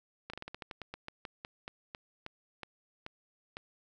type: slowing click train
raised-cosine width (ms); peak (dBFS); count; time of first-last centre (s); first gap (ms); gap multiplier
0.3; -25; 19; 0.3-3.569; 35; 1.17
effects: none